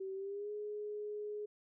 sine tone with pitch glide, 383.8 to 418.5 Hz, G4 to G#4, -37 to +13 cents, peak -39 dBFS, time 0-1.46 s, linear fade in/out 10 ms, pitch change +150 cents, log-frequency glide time 0.14-0.51 s, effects none

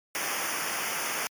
pink noise with comb filter, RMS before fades -31 dBFS, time 0.15-1.27 s, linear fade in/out 0 ms, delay 0.25 ms, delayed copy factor -0.9, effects high-pass 150 Hz 12 dB/octave + MP3 96 kbps

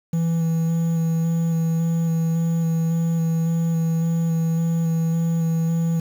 triangle tone with vibrato, 164.81 Hz, E3, in tune, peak -16 dBFS, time 0.13-6 s, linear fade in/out 5 ms, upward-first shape square, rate 1.8 Hz, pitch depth 11 cents each way, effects 7-bit

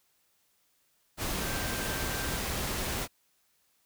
sine tone in noise, 1568 Hz, G6, in tune, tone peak -41 dBFS, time 1.38-2.4 s, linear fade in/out 50 ms, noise pink, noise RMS -33 dBFS, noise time 1.17-3.08 s, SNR -11 dB, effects white hiss -71 dBFS RMS until 3.85 s

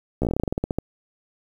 slowing click train, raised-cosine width 2 ms, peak -10 dBFS, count 16, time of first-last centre 0.22-0.786 s, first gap 14 ms, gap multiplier 1.13, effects 8-bit

